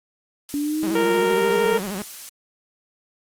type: noise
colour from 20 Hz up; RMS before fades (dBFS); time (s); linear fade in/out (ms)
blue; -34; 0.49-2.29; 0
type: exponential sweep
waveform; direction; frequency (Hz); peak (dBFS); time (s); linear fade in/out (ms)
sine; up; 285 to 443; -21; 0.54-1.79; 0
type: tone with vibrato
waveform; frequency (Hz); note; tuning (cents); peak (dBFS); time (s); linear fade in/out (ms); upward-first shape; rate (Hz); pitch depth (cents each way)
sawtooth; 196; G3; 0; -23; 0.83-2.02; 0; sine; 13; 130
type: harmonic tone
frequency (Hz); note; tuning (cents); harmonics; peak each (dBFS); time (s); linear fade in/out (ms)
463.8; A#4; -9; 1 / 2 / 3 / 4 / 5 / 6 / 7; -20 / -26 / -30 / -32 / -34 / -36 / -37; 0.95-1.78; 5
effects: low-pass 12000 Hz 12 dB/octave + Opus 48 kbps